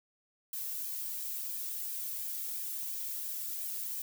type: noise with flanger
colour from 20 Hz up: violet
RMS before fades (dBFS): -38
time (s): 0.53-4.02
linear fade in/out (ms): 2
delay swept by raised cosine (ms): 1.4 to 2.05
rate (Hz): 2.9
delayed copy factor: -0.6
effects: none